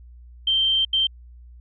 sine tone bursts at uneven times, 3136 Hz, G7, in tune, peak -17 dBFS, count 2, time 0.47-0.85 / 0.93-1.07 s, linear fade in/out 5 ms, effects added 60 Hz sine -42 dBFS peak until 1.6 s

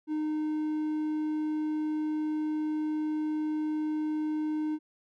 triangle tone, 307.1 Hz, D#4, 23 cents flat, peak -26 dBFS, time 0.07-4.79 s, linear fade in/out 50 ms, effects none

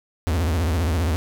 45% pulse tone with vibrato, 82.1 Hz, E2, 6 cents flat, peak -19 dBFS, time 0.27-1.16 s, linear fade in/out 0 ms, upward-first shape triangle, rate 15 Hz, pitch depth 240 cents each way, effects none

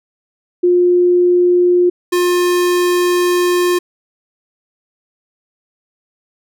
sine / square tone pair in turn, 355.3 / 355.3 Hz, F4 / F4, +30 / +30 cents, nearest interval unison, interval 0 cents, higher neither, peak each -8 / -12 dBFS, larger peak first, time 0.63-1.9 / 2.12-3.79 s, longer second, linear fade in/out 10 ms, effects none

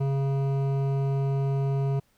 triangle tone with hard clipping, 137.2 Hz, C#3, 17 cents flat, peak -25 dBFS, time 0-2 s, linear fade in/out 10 ms, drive 16 dB, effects pink hiss -67 dBFS RMS until 2.17 s

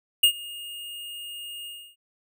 square tone with ADSR envelope, 2843 Hz, F7, 30 cents sharp, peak -13 dBFS, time 0.23-1.96 s, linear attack 7 ms, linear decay 82 ms, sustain -23 dB, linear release 300 ms, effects none

